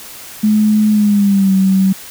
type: tone with pitch glide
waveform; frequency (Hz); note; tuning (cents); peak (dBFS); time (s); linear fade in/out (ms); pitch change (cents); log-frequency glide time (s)
sine; 213.2 to 191.04; G#3 to G3; +46 to -44; -8; 0.43-1.93; 10; -190; 0.9-1.54
effects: white hiss -33 dBFS RMS until 2.1 s